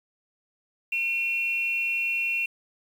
sine tone pair together, 2418 / 2725 Hz, D7 / F7, +50 / -43 cents, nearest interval major second, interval 207 cents, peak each -30 / -25 dBFS, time 0.92-2.46 s, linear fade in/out 5 ms, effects 8-bit

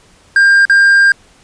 triangle tone with dropouts, 1599 Hz, G6, 34 cents sharp, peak -3 dBFS, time 0.36-1.12 s, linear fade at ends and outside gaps 2 ms, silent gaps 0.653-0.697 s, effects pink hiss -47 dBFS RMS until 1.43 s + resampled to 22050 Hz

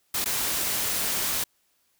white noise with dropouts, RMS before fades -27 dBFS, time 0.14-1.44 s, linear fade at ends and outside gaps 5 ms, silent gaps 0.244-0.257 s, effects white hiss -69 dBFS RMS until 1.99 s

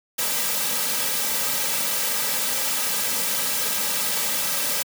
white noise with comb filter, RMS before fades -24 dBFS, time 0.18-4.83 s, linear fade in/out 10 ms, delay 2.8 ms, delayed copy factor -0.9, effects high-pass 200 Hz 12 dB/octave

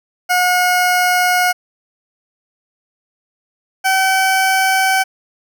20% pulse tone pair in turn, 723 / 763.6 Hz, F#5 / G5, -40 / -46 cents, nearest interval minor second, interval 94 cents, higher second, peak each -7 dBFS, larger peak neither, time 0.29-1.53 / 3.84-5.04 s, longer first, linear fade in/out 20 ms, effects none

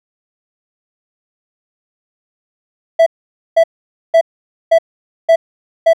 triangle tone bursts, 659.3 Hz, E5, in tune, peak -3 dBFS, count 6, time 2.99-5.934 s, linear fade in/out 10 ms, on 74 ms, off 500 ms, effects none

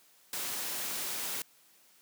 white noise, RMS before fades -36 dBFS, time 0.33-1.42 s, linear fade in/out 2 ms, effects white hiss -63 dBFS RMS until 2.01 s + high-pass 150 Hz 12 dB/octave

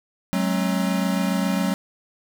square tone cluster, 186.9 / 214.2 / 269.6 Hz, F#3 / A3 / C#4, +18 / -46 / -48 cents, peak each -23 / -27 / -28 dBFS, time 0.33-1.74 s, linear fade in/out 0 ms, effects none

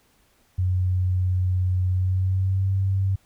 sine tone with pitch glide, 91.7 to 96.43 Hz, F#2 to G2, -15 to -28 cents, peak -19 dBFS, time 0.58-3.16 s, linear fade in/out 10 ms, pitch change +87 cents, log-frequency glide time 1.89-2.71 s, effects pink hiss -62 dBFS RMS until 3.25 s

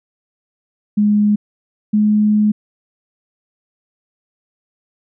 sine tone pair in turn, 208.3 / 211.1 Hz, G#3 / G#3, +5 / +29 cents, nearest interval unison, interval 24 cents, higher second, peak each -10 dBFS, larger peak neither, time 0.97-1.36 / 1.93-2.52 s, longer second, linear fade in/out 10 ms, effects none

